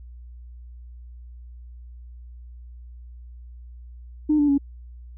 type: tone with pitch steps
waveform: sine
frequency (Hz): 303.1 / 291.6 / 280.5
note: D#4 / D4 / C#4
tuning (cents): -45 / -12 / +21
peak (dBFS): -15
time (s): 4.29-4.581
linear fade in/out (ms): 10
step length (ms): 97
effects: tanh soft clip ceiling -11 dBFS + added 60 Hz sine -39 dBFS peak until 5.17 s